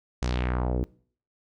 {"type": "tone with low-pass filter sweep", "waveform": "sawtooth", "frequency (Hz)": 61.74, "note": "B1", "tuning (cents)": 0, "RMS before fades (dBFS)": -27, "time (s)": [0.22, 0.84], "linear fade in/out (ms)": 0, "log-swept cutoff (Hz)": [6900, 340], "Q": 2, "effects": ["noise-tail reverb RT60 0.5 s tail -21 dB re dry"]}